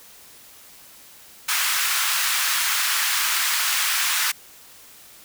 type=high-pass noise; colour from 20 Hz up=pink; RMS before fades=-22 dBFS; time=1.48-4.32 s; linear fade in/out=10 ms; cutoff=1200 Hz; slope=24 dB/octave; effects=white hiss -47 dBFS RMS until 5.24 s